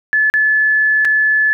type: tone with dropouts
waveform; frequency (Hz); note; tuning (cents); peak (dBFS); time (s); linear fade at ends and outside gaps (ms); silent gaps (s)
sine; 1727; A6; -33; -10; 0.13-1.53; 0; 0.3-0.339 / 1.048-1.052
effects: none